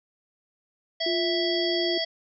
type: harmonic tone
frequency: 659.3 Hz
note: E5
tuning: in tune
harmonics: 1 / 3 / 5 / 7 / 8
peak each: -30 / -34 / -30 / -31 / -35 dBFS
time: 1-2.05 s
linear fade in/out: 10 ms
type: tone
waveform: sine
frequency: 349.2 Hz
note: F4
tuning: in tune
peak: -26 dBFS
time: 1.06-1.98 s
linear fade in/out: 5 ms
effects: none